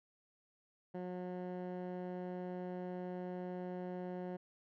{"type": "tone with low-pass filter", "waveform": "15% pulse", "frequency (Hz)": 180.9, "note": "F#3", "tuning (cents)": -39, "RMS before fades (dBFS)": -43, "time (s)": [0.94, 4.37], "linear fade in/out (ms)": 10, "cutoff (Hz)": 1100, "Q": 0.54, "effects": []}